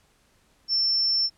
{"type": "tone", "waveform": "sine", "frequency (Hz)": 5380, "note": "E8", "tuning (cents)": 34, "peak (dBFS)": -20, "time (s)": [0.68, 1.3], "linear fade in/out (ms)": 50, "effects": ["pink hiss -63 dBFS RMS until 1.37 s", "low-pass 11000 Hz 12 dB/octave"]}